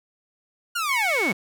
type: linear sweep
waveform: sawtooth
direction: down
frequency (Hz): 1451 to 155.56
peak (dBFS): -20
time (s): 0.75-1.33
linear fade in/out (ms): 10
type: tone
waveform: sine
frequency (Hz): 2217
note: C#7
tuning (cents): 0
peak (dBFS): -22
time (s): 0.89-1.32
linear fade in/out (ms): 5
effects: none